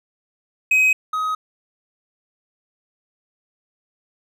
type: tone pair in turn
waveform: triangle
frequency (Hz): 2529 / 1262.1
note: D#7 / D#6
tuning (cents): +28 / +24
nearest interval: octave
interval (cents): 1204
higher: first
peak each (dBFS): -11 / -18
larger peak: first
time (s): 0.71-0.93 / 1.13-1.35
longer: neither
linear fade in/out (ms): 5
effects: none